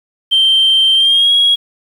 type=tone with pitch glide; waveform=sine; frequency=3136 to 3309 Hz; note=G7 to G#7; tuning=0 to -7 cents; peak=-6 dBFS; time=0.31-1.56 s; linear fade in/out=20 ms; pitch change=+93 cents; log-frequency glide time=0.95-1.31 s; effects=tanh soft clip ceiling -4 dBFS + 7-bit